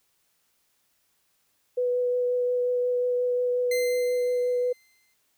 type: tone with vibrato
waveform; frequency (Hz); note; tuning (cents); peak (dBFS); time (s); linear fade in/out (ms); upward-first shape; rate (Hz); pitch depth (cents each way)
sine; 493.9; B4; 0; -22; 1.77-4.73; 10; triangle; 5.6; 11
type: tone with exponential decay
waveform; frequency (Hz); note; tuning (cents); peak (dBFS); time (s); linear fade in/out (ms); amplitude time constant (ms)
sawtooth; 2075; C7; -15; -25; 3.71-5.14; 5; 310
effects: white hiss -70 dBFS RMS until 5.37 s